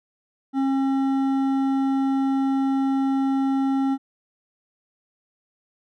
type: tone with hard clipping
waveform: sine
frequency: 270 Hz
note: C#4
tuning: 45 cents flat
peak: -21 dBFS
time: 0.53-3.98 s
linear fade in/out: 50 ms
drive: 9 dB
effects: none